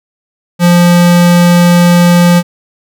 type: tone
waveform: square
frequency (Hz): 174.61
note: F3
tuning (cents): 0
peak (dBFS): -4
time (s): 0.59-2.43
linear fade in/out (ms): 50
effects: none